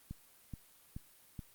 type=click train; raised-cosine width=5 ms; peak=-30 dBFS; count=4; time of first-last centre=0.11-1.392 s; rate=2.34 Hz; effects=white hiss -63 dBFS RMS until 1.54 s + Opus 32 kbps